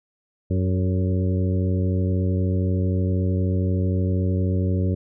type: harmonic tone with a mistuned harmonic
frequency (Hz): 93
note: F#2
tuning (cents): +9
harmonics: 1 / 2 / 3 / 4 / 5 / 6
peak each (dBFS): -20 / -26 / -30 / -32 / -34 / -36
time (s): 0.5-4.95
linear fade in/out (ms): 10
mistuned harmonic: 5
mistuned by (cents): -34
effects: none